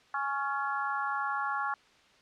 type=harmonic tone with a mistuned harmonic; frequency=277.2 Hz; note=C#4; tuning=in tune; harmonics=3 / 4 / 5 / 6; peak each=-35 / -34 / -34 / -39 dBFS; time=0.14-1.74 s; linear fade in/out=2 ms; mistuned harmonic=6; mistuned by=+34 cents; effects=white hiss -61 dBFS RMS until 2.21 s + low-pass 4000 Hz 12 dB/octave